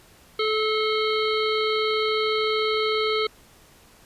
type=harmonic tone with a mistuned harmonic; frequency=433.2 Hz; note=A4; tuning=27 cents flat; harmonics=1 / 3 / 5 / 7 / 9 / 10; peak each=-23 / -28 / -30 / -31 / -33 / -33 dBFS; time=0.39-3.27 s; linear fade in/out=5 ms; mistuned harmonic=7; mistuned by=+60 cents; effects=pink hiss -53 dBFS RMS until 4.05 s + resampled to 32000 Hz